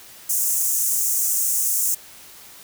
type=high-pass noise; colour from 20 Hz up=pink; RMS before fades=-21 dBFS; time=0.29-1.95 s; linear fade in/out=10 ms; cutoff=6400 Hz; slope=48 dB/octave; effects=white hiss -44 dBFS RMS until 2.63 s